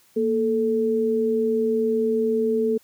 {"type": "tone pair together", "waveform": "sine", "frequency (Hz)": [232.4, 438.8], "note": ["A#3", "A4"], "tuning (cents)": [-5, -5], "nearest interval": "major seventh", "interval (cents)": 1100, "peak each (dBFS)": [-24, -20], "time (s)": [0.16, 2.78], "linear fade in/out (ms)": 10, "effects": ["white hiss -58 dBFS RMS until 2.83 s"]}